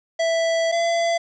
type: tone pair in turn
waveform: square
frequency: 660 / 676.2 Hz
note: E5 / E5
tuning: +2 / +44 cents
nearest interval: unison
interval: 42 cents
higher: second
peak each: -19 dBFS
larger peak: neither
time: 0.19-0.72 / 0.72-1.18 s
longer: first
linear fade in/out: 10 ms
effects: resampled to 16000 Hz + 8-bit